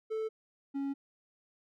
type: tone pair in turn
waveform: triangle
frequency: 439.4 / 276.8 Hz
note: A4 / C#4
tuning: -2 / -2 cents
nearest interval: minor sixth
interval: 800 cents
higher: first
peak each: -30 / -30 dBFS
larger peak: neither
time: 0.1-0.29 / 0.74-0.94 s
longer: second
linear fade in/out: 20 ms
effects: none